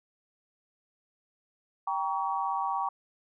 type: chord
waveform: sine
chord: G diminished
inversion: none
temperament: just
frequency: 784 / 940.8 / 1128.9 Hz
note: G5 / Bb5 / Db6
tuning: 0 / +16 / +31 cents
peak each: -32 dBFS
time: 1.87-2.89 s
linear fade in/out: 5 ms
effects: none